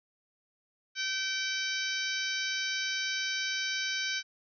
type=harmonic tone with a mistuned harmonic; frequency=771 Hz; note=G5; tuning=29 cents flat; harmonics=2 / 3 / 4 / 5 / 6 / 7 / 8; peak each=-35 / -37 / -38 / -39 / -40 / -40 / -41 dBFS; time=0.95-4.23 s; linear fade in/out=50 ms; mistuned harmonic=8; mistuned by=-51 cents; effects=none